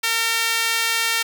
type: tone with high-pass filter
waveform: sawtooth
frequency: 456.3 Hz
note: A#4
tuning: 37 cents flat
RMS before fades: -21 dBFS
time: 0.03-1.23 s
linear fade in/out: 10 ms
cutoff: 2000 Hz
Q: 1.1
effects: none